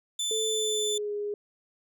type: tone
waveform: 25% pulse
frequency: 3520 Hz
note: A7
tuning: in tune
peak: -24 dBFS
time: 0.19-0.98 s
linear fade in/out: 5 ms
type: tone with pitch glide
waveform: sine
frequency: 440 to 412.9 Hz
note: A4 to G#4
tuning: 0 to -10 cents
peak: -29 dBFS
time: 0.31-1.34 s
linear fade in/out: 2 ms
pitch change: -110 cents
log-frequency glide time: 0.47-1.13 s
effects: none